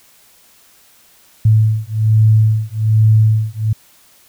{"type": "beating tone pair", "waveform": "sine", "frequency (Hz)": [108.6, 109.8], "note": ["A2", "A2"], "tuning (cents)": [-22, -3], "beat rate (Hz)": 1.2, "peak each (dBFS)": -12, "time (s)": [1.45, 3.73], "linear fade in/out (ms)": 5, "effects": ["white hiss -49 dBFS RMS until 4.28 s"]}